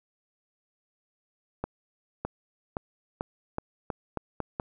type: accelerating click train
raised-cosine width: 1 ms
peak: -16 dBFS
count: 9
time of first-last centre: 1.64-4.599 s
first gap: 610 ms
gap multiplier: 0.85
effects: none